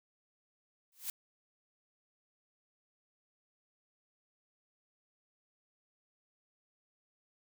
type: noise with exponential growth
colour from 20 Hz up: blue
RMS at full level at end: -34 dBFS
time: 0.92-1.1 s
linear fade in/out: 2 ms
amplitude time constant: 37 ms
effects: none

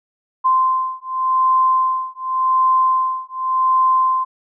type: beating tone pair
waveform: sine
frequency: 1039 / 1039.88 Hz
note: C6 / C6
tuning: -12 / -11 cents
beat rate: 0.88 Hz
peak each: -17 dBFS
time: 0.44-4.25 s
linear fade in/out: 20 ms
effects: none

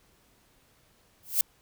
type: noise with exponential growth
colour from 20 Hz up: violet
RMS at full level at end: -19 dBFS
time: 1.23-1.41 s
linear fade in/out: 2 ms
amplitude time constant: 39 ms
effects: pink hiss -64 dBFS RMS until 1.61 s

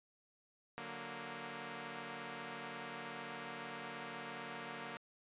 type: chord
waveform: 5% pulse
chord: D augmented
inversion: none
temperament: equal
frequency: 146.83 / 185 / 233.1 Hz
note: D3 / F#3 / A#3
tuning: 0 / 0 / 0 cents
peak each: -39 / -40 / -35 dBFS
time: 0.78-4.97 s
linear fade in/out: 0 ms
effects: resampled to 8000 Hz

